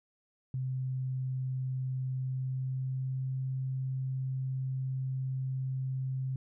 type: tone with pitch glide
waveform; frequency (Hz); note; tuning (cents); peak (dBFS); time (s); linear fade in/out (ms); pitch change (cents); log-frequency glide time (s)
sine; 130 to 131.43; C3 to C3; -11 to +8; -31; 0.54-6.36; 2; +19; 2.14-3.4
effects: none